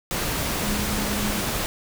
sine tone in noise, 207 Hz, G#3, 5 cents flat, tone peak -28 dBFS, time 0.63-1.41 s, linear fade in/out 0 ms, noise pink, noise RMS -26 dBFS, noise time 0.11-1.66 s, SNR -5 dB, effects none

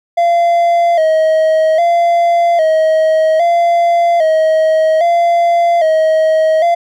triangle tone with vibrato, 659.3 Hz, E5, in tune, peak -6 dBFS, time 0.17-6.75 s, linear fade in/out 10 ms, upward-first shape square, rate 0.62 Hz, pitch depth 70 cents each way, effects none

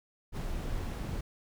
brown noise with ADSR envelope, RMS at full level -33 dBFS, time 0.32-1.21 s, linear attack 53 ms, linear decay 4 ms, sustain -2 dB, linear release 6 ms, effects none

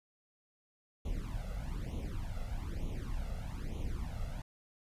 brown noise with flanger, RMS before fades -38 dBFS, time 1.05-4.42 s, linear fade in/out 5 ms, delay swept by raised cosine 0.3 to 1.5 ms, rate 1.1 Hz, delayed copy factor +0.95, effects resampled to 32000 Hz

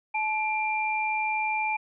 sine tone pair together, 863.7 / 2376 Hz, A5 / D7, -32 / +20 cents, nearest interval octave + tritone, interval 1752 cents, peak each -27 / -28 dBFS, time 0.14-1.77 s, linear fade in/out 10 ms, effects none

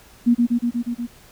sine tone with echo, 238.5 Hz, A#3, 40 cents sharp, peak -11 dBFS, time 0.26-0.35 s, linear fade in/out 20 ms, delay 120 ms, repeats 6, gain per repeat -2 dB, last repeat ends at 1.07 s, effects pink hiss -49 dBFS RMS until 1.31 s

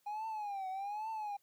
triangle tone with vibrato, 818 Hz, G#5, 26 cents flat, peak -35 dBFS, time 0.06-1.37 s, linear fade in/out 10 ms, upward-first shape triangle, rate 1.2 Hz, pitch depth 160 cents each way, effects tanh soft clip ceiling -31 dBFS + white hiss -75 dBFS RMS until 1.42 s

